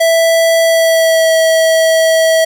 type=tone with pitch glide; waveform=square; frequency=659.3 to 648 Hz; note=E5 to E5; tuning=0 to -30 cents; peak=-8 dBFS; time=0-2.45 s; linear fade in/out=10 ms; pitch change=-30 cents; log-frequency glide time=0.62-1.33 s; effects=none